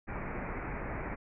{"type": "low-pass noise", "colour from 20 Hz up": "pink", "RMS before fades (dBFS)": -38, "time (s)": [0.07, 1.16], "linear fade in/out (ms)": 20, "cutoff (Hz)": 2400, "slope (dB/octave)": 96, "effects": []}